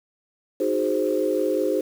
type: chord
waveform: sine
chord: Ab dominant seventh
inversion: second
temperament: equal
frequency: 311.1 / 370 / 415.3 / 523.3 Hz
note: Eb4 / Gb4 / Ab4 / C5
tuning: 0 / 0 / 0 / 0 cents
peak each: -26 / -26 / -25 / -24 dBFS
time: 0.6-1.81 s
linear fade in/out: 5 ms
effects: tanh soft clip ceiling -9 dBFS + 7-bit